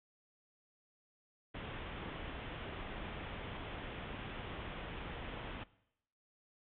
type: low-pass noise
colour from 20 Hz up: pink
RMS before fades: -45 dBFS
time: 1.54-5.64 s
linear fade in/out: 10 ms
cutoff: 3500 Hz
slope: 96 dB/octave
effects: noise-tail reverb RT60 0.8 s tail -20 dB re dry